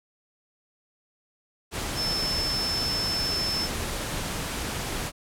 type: tone in noise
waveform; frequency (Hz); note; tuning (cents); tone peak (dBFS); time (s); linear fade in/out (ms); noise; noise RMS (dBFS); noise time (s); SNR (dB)
sine; 5280; E8; +2; -26; 1.95-3.69; 50; pink; -31; 1.71-5.12; +2
effects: low-pass 12000 Hz 12 dB/octave